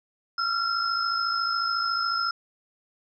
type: tone cluster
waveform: sine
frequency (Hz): 1325 / 1379 / 5170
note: E6 / F6 / E8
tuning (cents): +9 / -22 / -34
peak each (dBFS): -31 / -26 / -29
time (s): 0.38-2.31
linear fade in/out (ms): 5
effects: none